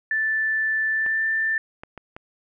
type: tone with pitch glide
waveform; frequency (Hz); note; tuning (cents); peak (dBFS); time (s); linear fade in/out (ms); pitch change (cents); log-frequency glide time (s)
sine; 1760 to 1778.4; A6 to A6; 0 to +18; -20; 0.11-1.58; 2; +18; 0.9-1.24
type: clicks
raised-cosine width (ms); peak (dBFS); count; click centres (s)
0.5; -22; 4; 1.063 / 1.835 / 1.977 / 2.165
effects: none